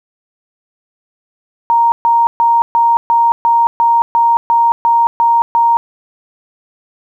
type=tone bursts; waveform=sine; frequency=932 Hz; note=A#5; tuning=1 cent flat; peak=-7 dBFS; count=12; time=1.7-5.77 s; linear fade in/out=0 ms; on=220 ms; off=130 ms; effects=8-bit